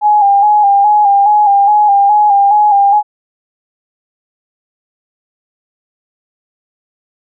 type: tone with vibrato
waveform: sine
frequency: 819 Hz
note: G#5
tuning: 24 cents flat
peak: -5 dBFS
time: 0.01-3.03 s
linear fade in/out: 50 ms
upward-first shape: square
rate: 2.4 Hz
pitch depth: 41 cents each way
effects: none